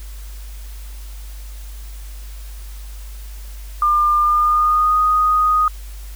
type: tone with pitch glide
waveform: sine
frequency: 1200 to 1243 Hz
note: D6 to D#6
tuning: +37 to -2 cents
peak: -12 dBFS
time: 3.82-5.68 s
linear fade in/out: 2 ms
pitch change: +61 cents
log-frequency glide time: 4.21-4.99 s
effects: added 50 Hz sine -30 dBFS peak until 6.15 s + white hiss -44 dBFS RMS until 6.15 s